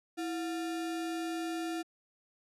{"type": "tone with sample-and-hold", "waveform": "sine", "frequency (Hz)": 329.6, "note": "E4", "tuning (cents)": 0, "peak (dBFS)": -33, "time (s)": [0.17, 1.83], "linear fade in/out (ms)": 20, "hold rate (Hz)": 1050, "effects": ["low-pass 11000 Hz 12 dB/octave"]}